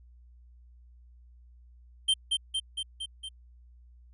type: tone with echo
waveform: square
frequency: 3140 Hz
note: G7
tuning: 2 cents sharp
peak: -22 dBFS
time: 2.08-2.14 s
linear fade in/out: 10 ms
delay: 230 ms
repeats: 5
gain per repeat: -3 dB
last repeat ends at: 3.29 s
effects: added 60 Hz sine -52 dBFS peak until 4.13 s + resampled to 24000 Hz